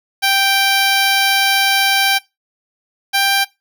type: tone pair in turn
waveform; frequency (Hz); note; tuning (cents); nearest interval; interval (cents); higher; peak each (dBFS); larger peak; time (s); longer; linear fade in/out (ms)
10% pulse; 784 / 788.5; G5 / G5; 0 / +10; unison; 10; second; -4; neither; 0.22-2.19 / 3.13-3.45; first; 20
effects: noise-tail reverb RT60 0.2 s tail -20 dB re dry